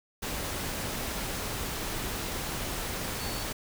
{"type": "tone in noise", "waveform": "sine", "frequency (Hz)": 4464, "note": "C#8", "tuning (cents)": 11, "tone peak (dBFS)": -42, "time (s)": [3.19, 3.44], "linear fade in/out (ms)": 10, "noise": "pink", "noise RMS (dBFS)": -34, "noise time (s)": [0.22, 3.53], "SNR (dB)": -11, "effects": []}